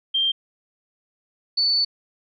sine tone pair in turn, 3172 / 4486 Hz, G7 / C#8, +20 / +20 cents, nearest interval tritone, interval 600 cents, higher second, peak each -18 / -17 dBFS, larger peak second, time 0.14-0.32 / 1.57-1.85 s, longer second, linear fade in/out 10 ms, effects none

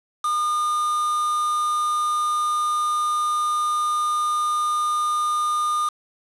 triangle tone with quantisation, 1215 Hz, D#6, 42 cents flat, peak -18 dBFS, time 0.24-5.89 s, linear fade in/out 5 ms, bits 5, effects low-pass 9000 Hz 12 dB/octave

